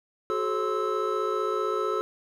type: tone cluster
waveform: triangle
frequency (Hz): 371.9 / 427.4 / 538 / 1041 / 1307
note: F#4 / G#4 / C5 / C6 / E6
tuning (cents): +9 / +50 / +48 / -9 / -15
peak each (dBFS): -29 / -27 / -33 / -36 / -28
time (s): 0.3-2.01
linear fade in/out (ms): 0
effects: none